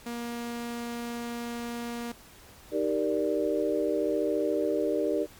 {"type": "tone", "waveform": "sawtooth", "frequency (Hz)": 236.7, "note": "A#3", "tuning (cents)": 27, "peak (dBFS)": -29, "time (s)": [0.06, 2.12], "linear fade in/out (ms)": 5}
{"type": "chord", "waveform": "sine", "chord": "Eb major seventh", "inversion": "none", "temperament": "equal", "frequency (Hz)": [311.1, 392, 466.2, 587.3], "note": ["Eb4", "G4", "Bb4", "D5"], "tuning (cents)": [0, 0, 0, 0], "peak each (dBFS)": -30, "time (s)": [2.71, 5.27], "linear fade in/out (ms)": 50}
{"effects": ["pink hiss -52 dBFS RMS until 5.39 s", "MP3 96 kbps"]}